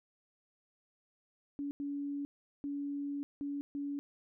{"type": "tone bursts at uneven times", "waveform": "sine", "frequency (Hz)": 284.4, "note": "C#4", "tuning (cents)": 45, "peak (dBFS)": -35, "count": 5, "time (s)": [[1.59, 1.71], [1.8, 2.25], [2.64, 3.23], [3.41, 3.61], [3.75, 3.99]], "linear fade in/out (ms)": 0, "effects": []}